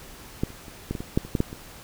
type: clicks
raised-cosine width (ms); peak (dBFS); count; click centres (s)
3; -10 / -30 / -28 / -14 / -18 / -19 / -7 / -25 / -10 / -8 / -23; 11; 0.435 / 0.504 / 0.682 / 0.91 / 0.952 / 1.005 / 1.175 / 1.25 / 1.352 / 1.404 / 1.529
effects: pink hiss -45 dBFS RMS until 1.83 s